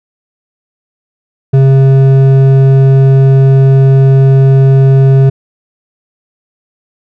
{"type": "tone with hard clipping", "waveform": "sine", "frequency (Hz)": 134.8, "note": "C#3", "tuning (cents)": -48, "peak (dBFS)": -4, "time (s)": [1.53, 5.3], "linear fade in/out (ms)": 10, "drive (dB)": 8, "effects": []}